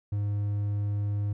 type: tone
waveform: triangle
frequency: 102.5 Hz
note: G#2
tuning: 22 cents flat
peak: -24 dBFS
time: 0.12-1.33 s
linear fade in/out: 5 ms
effects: none